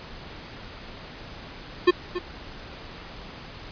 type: tone with echo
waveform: square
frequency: 357.8 Hz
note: F4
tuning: 42 cents sharp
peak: -13 dBFS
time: 1.87-1.91 s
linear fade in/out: 10 ms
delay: 280 ms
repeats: 1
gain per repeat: -13 dB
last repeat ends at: 2.19 s
effects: pink hiss -41 dBFS RMS until 3.71 s + resampled to 11025 Hz